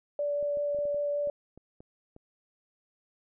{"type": "tone with vibrato", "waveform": "sine", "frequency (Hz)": 580, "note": "D5", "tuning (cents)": -22, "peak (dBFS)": -27, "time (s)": [0.19, 1.3], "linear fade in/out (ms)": 2, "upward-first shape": "triangle", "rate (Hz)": 5.2, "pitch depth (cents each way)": 8}
{"type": "clicks", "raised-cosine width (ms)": 2, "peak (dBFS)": -36, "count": 10, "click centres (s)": [0.427, 0.572, 0.747, 0.788, 0.854, 0.945, 1.273, 1.576, 1.805, 2.164]}
{"effects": []}